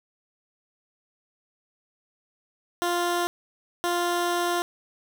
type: tone bursts at uneven times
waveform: 15% pulse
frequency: 349.2 Hz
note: F4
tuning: in tune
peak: -17 dBFS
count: 2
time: 2.82-3.27 / 3.84-4.62 s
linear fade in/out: 0 ms
effects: none